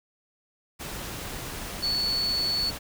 sine tone in noise, 4435 Hz, C#8, in tune, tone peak -24 dBFS, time 1.82-2.71 s, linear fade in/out 20 ms, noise pink, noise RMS -36 dBFS, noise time 0.79-2.79 s, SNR +9 dB, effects none

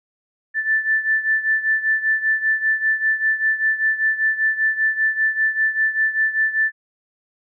sine beating tone pair, 1760 / 1765.1 Hz, A6 / A6, 0 / +5 cents, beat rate 5.1 Hz, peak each -18 / -22 dBFS, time 0.54-6.72 s, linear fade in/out 50 ms, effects none

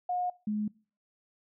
sine tone pair in turn, 720 / 211 Hz, F#5 / G#3, -47 / +28 cents, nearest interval octave + major sixth, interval 2125 cents, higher first, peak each -28 dBFS, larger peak neither, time 0.09-0.3 / 0.47-0.68 s, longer neither, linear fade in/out 5 ms, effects noise-tail reverb RT60 0.4 s tail -24 dB re dry

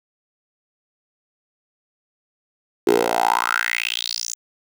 10% pulse tone with high-pass filter sweep, 58.1 Hz, A#1, 5 cents flat, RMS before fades -21 dBFS, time 2.87-4.35 s, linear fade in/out 5 ms, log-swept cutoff 370 to 7000 Hz, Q 5.7, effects none

